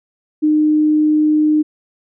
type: tone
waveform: sine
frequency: 305.1 Hz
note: D#4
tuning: 34 cents flat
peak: -10 dBFS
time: 0.42-1.63 s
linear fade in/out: 20 ms
effects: none